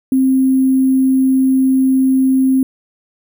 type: tone with sample-and-hold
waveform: sine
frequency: 263.4 Hz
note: C4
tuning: 12 cents sharp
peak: -9 dBFS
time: 0.12-2.63 s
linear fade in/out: 2 ms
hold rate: 11025 Hz
effects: none